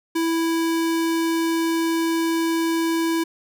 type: tone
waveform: square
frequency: 329.6 Hz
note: E4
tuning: in tune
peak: -20 dBFS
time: 0.15-3.24 s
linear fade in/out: 10 ms
effects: none